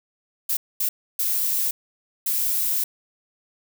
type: noise bursts at uneven times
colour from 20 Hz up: violet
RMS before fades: -23 dBFS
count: 4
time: 0.49-0.57 / 0.8-0.89 / 1.19-1.71 / 2.26-2.84 s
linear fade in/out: 5 ms
effects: none